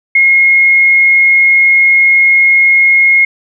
sine tone, 2154 Hz, C7, 50 cents sharp, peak -4 dBFS, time 0.15-3.25 s, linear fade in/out 5 ms, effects none

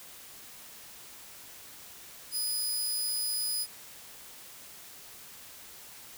15% pulse tone, 4978 Hz, D#8, in tune, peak -23 dBFS, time 2.31-3.67 s, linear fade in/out 50 ms, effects white hiss -49 dBFS RMS until 6.17 s

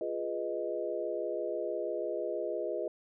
sine chord, F half-diminished seventh, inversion none, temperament equal, 349.2 / 415.3 / 493.9 / 622.3 Hz, F4 / Ab4 / Cb5 / Eb5, 0 / 0 / 0 / 0 cents, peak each -38 / -38 / -38 / -36 dBFS, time 0.01-2.88 s, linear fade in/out 2 ms, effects none

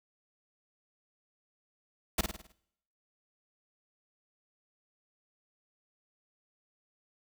pink noise with echo, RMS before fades -27 dBFS, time 2.18-2.21 s, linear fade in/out 5 ms, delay 52 ms, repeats 6, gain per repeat -6 dB, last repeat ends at 2.522 s, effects noise-tail reverb RT60 0.8 s tail -24 dB re dry

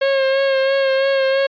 45% pulse tone with vibrato, 540 Hz, C#5, 45 cents flat, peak -14 dBFS, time 0.01-1.47 s, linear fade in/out 10 ms, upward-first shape sine, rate 3 Hz, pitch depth 26 cents each way, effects resampled to 11025 Hz

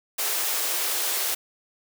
white high-pass noise, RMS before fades -26 dBFS, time 0.18-1.35 s, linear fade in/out 10 ms, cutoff 330 Hz, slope 48 dB/octave, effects none

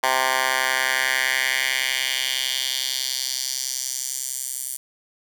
10% pulse tone with high-pass filter sweep, 130.81 Hz, C3, in tune, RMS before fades -24 dBFS, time 0.03-4.77 s, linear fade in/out 5 ms, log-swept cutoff 1000 to 9100 Hz, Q 2, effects none

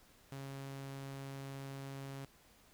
sawtooth tone, 136.8 Hz, C#3, 23 cents flat, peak -40 dBFS, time 0.32-2.25 s, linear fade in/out 0 ms, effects pink hiss -65 dBFS RMS until 2.73 s

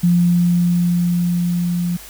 sine tone with level ramp, 174.61 Hz, F3, in tune, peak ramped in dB -10 to -17 dBFS, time 0.03-1.97 s, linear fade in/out 10 ms, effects added 50 Hz sine -44 dBFS peak until 2.09 s + white hiss -38 dBFS RMS until 2.09 s

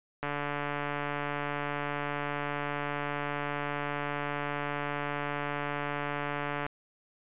click train, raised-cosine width 0.5 ms, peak -18 dBFS, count 934, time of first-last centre 0.23-6.664 s, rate 145 Hz, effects resampled to 8000 Hz

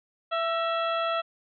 harmonic tone with a mistuned harmonic, 665 Hz, E5, 15 cents sharp, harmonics 1 / 2 / 3 / 4 / 5 / 6, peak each -28 / -28 / -40 / -38 / -37 / -46 dBFS, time 0.31-1.22 s, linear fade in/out 20 ms, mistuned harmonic 3, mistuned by -73 cents, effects none

